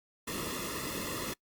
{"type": "noise with comb filter", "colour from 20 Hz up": "pink", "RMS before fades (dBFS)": -37, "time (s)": [0.27, 1.34], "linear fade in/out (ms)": 10, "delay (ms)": 1.3, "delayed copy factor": -0.9, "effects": ["noise-tail reverb RT60 0.1 s tail -24 dB re dry", "Opus 48 kbps"]}